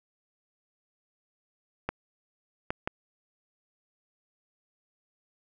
clicks, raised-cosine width 0.5 ms, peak -14 dBFS, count 3, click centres 1.89 / 2.705 / 2.875 s, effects none

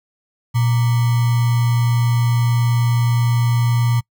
sine tone with sample-and-hold, 119.2 Hz, A#2, 39 cents sharp, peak -13 dBFS, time 0.54-4.01 s, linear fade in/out 20 ms, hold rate 1050 Hz, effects noise-tail reverb RT60 0.1 s tail -26 dB re dry

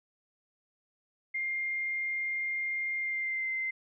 sine tone with pitch glide, 2113 to 2077 Hz, C7 to C7, +16 to -13 cents, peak -30 dBFS, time 1.34-3.71 s, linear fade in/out 10 ms, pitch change -29 cents, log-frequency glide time 2.97-3.5 s, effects none

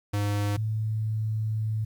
square / sine tone pair in turn, 102.5 / 109.16 Hz, G#2 / A2, -22 / -13 cents, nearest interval minor second, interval 109 cents, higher second, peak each -25 / -25 dBFS, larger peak neither, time 0.13-0.57 / 0.57-1.85 s, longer second, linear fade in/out 10 ms, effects 10-bit

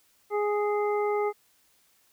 harmonic tone, 415.3 Hz, G#4, in tune, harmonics 1 / 2 / 3 / 5, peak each -25 / -31 / -35 / -39 dBFS, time 0.3-1.33 s, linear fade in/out 50 ms, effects white hiss -65 dBFS RMS until 2.12 s

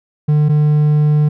triangle tone pair in turn, 150 / 150 Hz, D3 / D3, +37 / +37 cents, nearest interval unison, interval 0 cents, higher neither, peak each -7 dBFS, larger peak neither, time 0.28-0.49 / 0.49-1.29 s, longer second, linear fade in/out 10 ms, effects none

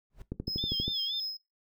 brown noise with exponential growth, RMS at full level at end -40 dBFS, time 0.1-0.22 s, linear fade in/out 2 ms, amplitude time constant 25 ms
click train, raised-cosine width 3 ms, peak -21 dBFS, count 8, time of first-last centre 0.32-0.88 s, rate 12.5 Hz
triangle tone with tremolo, 5120 Hz, D#8, 49 cents sharp, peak -31 dBFS, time 0.47-1.37 s, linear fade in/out 5 ms, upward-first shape sine, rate 4.2 Hz, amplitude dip 60%
sine tone with vibrato, 3386 Hz, G#7, 33 cents sharp, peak -31 dBFS, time 0.58-1.2 s, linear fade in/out 2 ms, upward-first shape sine, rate 3.9 Hz, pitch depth 110 cents each way
effects noise-tail reverb RT60 0.2 s tail -17 dB re dry

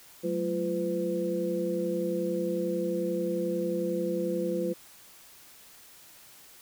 sine tone cluster, 184.9 / 216.1 / 344.7 / 505 Hz, F#3 / A3 / F4 / B4, -1 / -31 / -23 / +39 cents, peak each -33 / -38 / -31 / -31 dBFS, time 0.23-4.74 s, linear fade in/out 20 ms, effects white hiss -53 dBFS RMS until 6.61 s

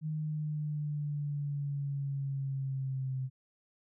sine exponential sweep, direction down, 155.56 to 130.3 Hz, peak -32 dBFS, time 0.01-3.3 s, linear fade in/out 50 ms, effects none

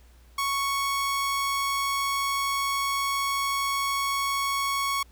sawtooth tone, 1108.7 Hz, C#6, in tune, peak -21 dBFS, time 0.38-5.03 s, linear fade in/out 5 ms, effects added 60 Hz sine -51 dBFS peak until 5.11 s + pink hiss -61 dBFS RMS until 5.11 s

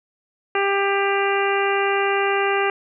harmonic tone, 396.7 Hz, G4, 21 cents sharp, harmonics 1 / 2 / 3 / 4 / 5 / 6 / 7, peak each -21 / -24 / -26 / -27 / -28 / -29 / -29 dBFS, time 0.55-2.7 s, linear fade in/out 2 ms, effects none

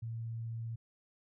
sine tone, 114.4 Hz, A#2, 32 cents flat, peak -37 dBFS, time 0.02-0.76 s, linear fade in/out 10 ms, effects none

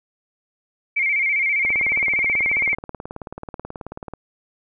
sine tone with vibrato, 2217 Hz, C#7, in tune, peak -17 dBFS, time 0.96-2.75 s, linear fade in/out 10 ms, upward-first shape square, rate 15 Hz, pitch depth 66 cents each way
click train, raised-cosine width 1 ms, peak -18 dBFS, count 47, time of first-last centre 1.65-4.136 s, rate 18.5 Hz
effects none

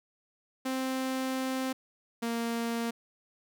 sawtooth tone pair in turn, 261.6 / 232.3 Hz, C4 / A#3, 0 / -6 cents, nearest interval major second, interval 206 cents, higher first, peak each -26 dBFS, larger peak neither, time 0.65-1.73 / 2.22-2.91 s, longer first, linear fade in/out 10 ms, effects none

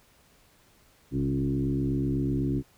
sine tone with frequency modulation, 206.2 Hz, G#3, 12 cents flat, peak -24 dBFS, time 1.11-2.63 s, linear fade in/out 50 ms, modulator 68 Hz, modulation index 1.9, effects pink hiss -61 dBFS RMS until 2.77 s

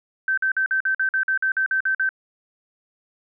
sine tone bursts, 1548 Hz, G6, 22 cents flat, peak -18 dBFS, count 13, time 0.28-2.091 s, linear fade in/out 2 ms, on 95 ms, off 48 ms, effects none

